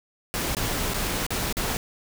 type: noise with dropouts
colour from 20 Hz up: pink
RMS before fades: -27 dBFS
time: 0.34-1.77 s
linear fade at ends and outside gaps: 0 ms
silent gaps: 0.549-0.568 / 0.937-0.943 / 1.265-1.305 / 1.526-1.569 s
effects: none